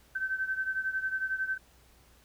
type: beating tone pair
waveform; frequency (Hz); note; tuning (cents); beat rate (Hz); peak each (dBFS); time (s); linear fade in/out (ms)
sine; 1538 / 1549; G6 / G6; -33 / -21; 11; -31 / -35; 0.15-1.58; 10
effects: added 60 Hz sine -62 dBFS peak until 2.24 s + pink hiss -62 dBFS RMS until 2.24 s